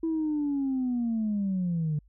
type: linear sweep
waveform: sine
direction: down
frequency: 329.3 to 146.83 Hz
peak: -24 dBFS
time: 0.03-1.99 s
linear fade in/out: 5 ms
effects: tanh soft clip ceiling -22 dBFS + added 50 Hz sine -56 dBFS peak until 2.08 s